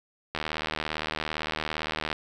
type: click train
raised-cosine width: 0.3 ms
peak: -13 dBFS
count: 139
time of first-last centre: 0.35-2.128 s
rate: 77.6 Hz
effects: 9-bit